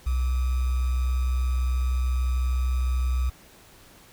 sine tone with sample-and-hold, 63.2 Hz, B1, 41 cents sharp, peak -21 dBFS, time 0.06-3.3 s, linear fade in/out 10 ms, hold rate 1225 Hz, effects pink hiss -52 dBFS RMS until 4.12 s

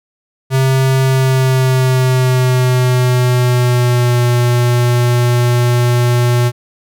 square tone with pitch glide, 132.5 to 121.5 Hz, C3 to B2, +22 to -28 cents, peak -10 dBFS, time 0.5-6.52 s, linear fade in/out 50 ms, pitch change -150 cents, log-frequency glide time 1.03-4.22 s, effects none

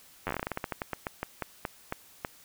slowing click train, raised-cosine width 0.5 ms, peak -16 dBFS, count 22, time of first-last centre 0.27-2.248 s, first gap 10 ms, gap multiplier 1.19, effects white hiss -56 dBFS RMS until 2.44 s

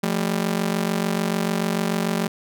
sawtooth ring-modulated tone, 197.7 Hz, G3, 15 cents sharp, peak -14 dBFS, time 0.03-2.28 s, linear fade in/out 5 ms, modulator 23.4 Hz, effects none

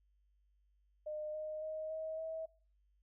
sine tone with pitch steps, 609 / 617.5 / 626.1 / 634.9 / 643.7 Hz, D#5 / D#5 / D#5 / D#5 / E5, -37 / -13 / +11 / +35 / -41 cents, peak -39 dBFS, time 1.06-2.46 s, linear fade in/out 10 ms, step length 280 ms, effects noise-tail reverb RT60 0.4 s tail -21 dB re dry + added 50 Hz sine -70 dBFS peak until 3.02 s

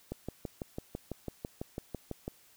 click train, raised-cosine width 2 ms, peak -23 dBFS, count 14, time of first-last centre 0.12-2.279 s, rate 6.02 Hz, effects white hiss -62 dBFS RMS until 2.56 s

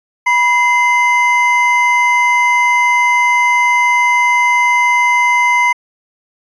triangle tone pair together, 977 / 2070 Hz, B5 / C7, -19 / -19 cents, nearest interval octave + minor second, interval 1300 cents, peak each -10 dBFS, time 0.26-5.73 s, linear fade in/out 10 ms, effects resampled to 22050 Hz

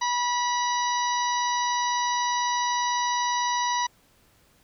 harmonic tone, 974 Hz, B5, 24 cents flat, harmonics 1 / 2 / 3 / 4 / 5 / 6, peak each -24 / -32 / -39 / -34 / -38 / -34 dBFS, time 0.01-3.87 s, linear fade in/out 10 ms, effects pink hiss -61 dBFS RMS until 4.63 s

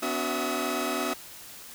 sawtooth tone cluster, 249.8 / 287.1 / 370.4 / 660 / 1270 Hz, B3 / D4 / F#4 / E5 / D#6, +20 / -39 / +2 / +2 / +35 cents, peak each -30 dBFS, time 0.02-1.14 s, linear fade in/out 10 ms, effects white hiss -45 dBFS RMS until 1.74 s

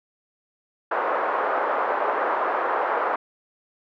white band-pass noise, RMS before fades -24 dBFS, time 0.91-3.16 s, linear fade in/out 5 ms, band 420 to 1300 Hz, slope 24 dB/octave, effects none

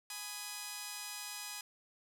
5% pulse chord, G# minor, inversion none, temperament just, 830.6 / 996.7 / 1245.9 Hz, G#5 / B5 / D#6, 0 / +16 / +2 cents, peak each -34 / -36 / -38 dBFS, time 0.1-1.61 s, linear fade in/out 2 ms, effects none

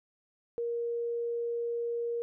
sine tone, 470.3 Hz, A#4, 15 cents sharp, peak -30 dBFS, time 0.58-2.22 s, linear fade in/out 0 ms, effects none

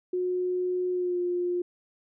sine tone with pitch glide, 362.9 to 354.4 Hz, F#4 to F4, -34 to +25 cents, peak -25 dBFS, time 0.13-1.62 s, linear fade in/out 5 ms, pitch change -41 cents, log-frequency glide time 0.91-1.19 s, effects none

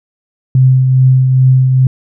sine tone with tremolo, 130 Hz, C3, 11 cents flat, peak -3 dBFS, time 0.55-1.87 s, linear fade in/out 2 ms, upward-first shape triangle, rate 2.4 Hz, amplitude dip 40%, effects none

